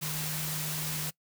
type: tone in noise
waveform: sine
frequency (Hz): 153.8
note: D#3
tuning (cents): -20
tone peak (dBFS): -36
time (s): 0.01-1.11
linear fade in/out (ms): 20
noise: white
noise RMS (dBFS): -35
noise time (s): 0.01-1.11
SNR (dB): -4
effects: noise-tail reverb RT60 0.1 s tail -22 dB re dry